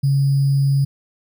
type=tone with sample-and-hold; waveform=sine; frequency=138.59 Hz; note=C#3; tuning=in tune; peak=-13 dBFS; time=0.03-0.85 s; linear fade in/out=10 ms; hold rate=4900 Hz; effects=none